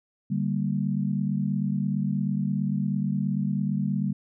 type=chord; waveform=sine; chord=G minor; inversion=second; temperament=equal; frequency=146.83 / 196 / 233.1 Hz; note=D3 / G3 / Bb3; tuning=0 / 0 / 0 cents; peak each=-28 / -26 / -31 dBFS; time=0.3-4.13 s; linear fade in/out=10 ms; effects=none